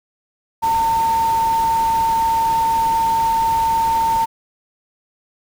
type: tone in noise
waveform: sine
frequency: 906 Hz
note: A#5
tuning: 50 cents flat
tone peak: -14 dBFS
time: 0.62-4.26 s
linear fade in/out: 20 ms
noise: pink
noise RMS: -31 dBFS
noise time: 0.62-4.26 s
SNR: +14 dB
effects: none